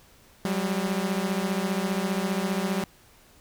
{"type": "beating tone pair", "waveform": "sawtooth", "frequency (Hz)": [185, 200], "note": ["F#3", "G3"], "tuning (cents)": [0, 35], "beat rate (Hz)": 15, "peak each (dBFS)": -24, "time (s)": [0.45, 2.84], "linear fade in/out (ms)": 0, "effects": ["pink hiss -56 dBFS RMS until 3.4 s"]}